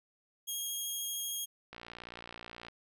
10% pulse tone with vibrato, 3265 Hz, G#7, 30 cents flat, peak -28 dBFS, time 0.47-1.46 s, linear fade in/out 20 ms, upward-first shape square, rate 13 Hz, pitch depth 8 cents each way
click train, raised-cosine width 0.3 ms, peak -29 dBFS, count 57, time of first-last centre 1.73-2.684 s, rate 58.7 Hz
effects none

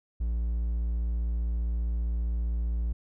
triangle tone, 57.6 Hz, A#1, 20 cents flat, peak -24 dBFS, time 0.2-2.93 s, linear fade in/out 10 ms, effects none

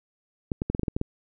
clicks, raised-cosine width 3 ms, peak -13 dBFS, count 9, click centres 0.518 / 0.619 / 0.7 / 0.749 / 0.795 / 0.833 / 0.882 / 0.965 / 1.014 s, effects none

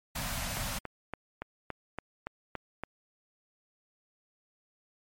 pink band-stop noise, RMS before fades -35 dBFS, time 0.15-0.79 s, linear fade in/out 10 ms, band 260 to 560 Hz, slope 48 dB/octave
click train, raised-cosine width 0.5 ms, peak -20 dBFS, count 9, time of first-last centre 0.57-2.836 s, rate 3.53 Hz
effects MP3 64 kbps

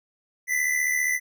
square tone pair together, 1983 / 2058 Hz, B6 / C7, +7 / -29 cents, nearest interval minor second, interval 64 cents, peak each -24 / -28 dBFS, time 0.47-1.2 s, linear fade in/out 50 ms, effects none

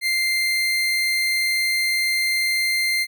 30% pulse tone, 2093 Hz, C7, in tune, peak -16 dBFS, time 0.01-3.07 s, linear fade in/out 50 ms, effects none

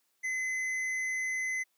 triangle tone with hard clipping, 2038 Hz, C7, 46 cents flat, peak -32 dBFS, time 0.23-1.64 s, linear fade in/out 20 ms, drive 11 dB, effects white hiss -75 dBFS RMS until 1.77 s + high-pass 200 Hz 12 dB/octave

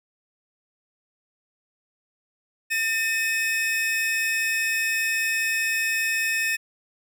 45% pulse tone pair together, 1805 / 2544 Hz, A6 / D#7, +44 / +38 cents, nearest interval tritone, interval 594 cents, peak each -25 dBFS, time 2.7-6.57 s, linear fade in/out 20 ms, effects none

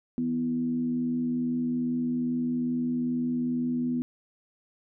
sine tone with frequency modulation, 246.9 Hz, B3, in tune, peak -25 dBFS, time 0.18-4.02 s, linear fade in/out 0 ms, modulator 82.4 Hz, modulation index 0.45, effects none

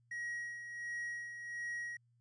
triangle tone with tremolo, 1900 Hz, A#6, 33 cents sharp, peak -36 dBFS, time 0.11-1.97 s, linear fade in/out 5 ms, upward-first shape sine, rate 1.4 Hz, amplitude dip 55%, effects added 119 Hz sine -69 dBFS peak until 2.2 s + resampled to 22050 Hz

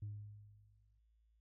sine tone with exponential decay, 103.83 Hz, G#2, in tune, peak -39 dBFS, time 0.02-0.99 s, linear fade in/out 5 ms, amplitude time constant 210 ms, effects tanh soft clip ceiling -39 dBFS + added 55 Hz sine -70 dBFS peak until 1.4 s

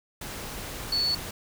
sine tone in noise, 4435 Hz, C#8, in tune, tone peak -23 dBFS, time 0.92-1.15 s, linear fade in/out 5 ms, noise pink, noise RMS -37 dBFS, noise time 0.21-1.31 s, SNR +11 dB, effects none

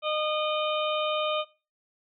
harmonic tone, 612 Hz, D#5, 29 cents flat, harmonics 1 / 2 / 4 / 5 / 6, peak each -28 / -31 / -34 / -35 / -36 dBFS, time 0.02-1.45 s, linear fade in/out 50 ms, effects noise-tail reverb RT60 0.3 s tail -17 dB re dry

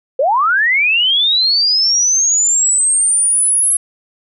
sine linear sweep, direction up, 491.8 to 10960 Hz, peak -10 dBFS, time 0.19-3.77 s, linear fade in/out 5 ms, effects none

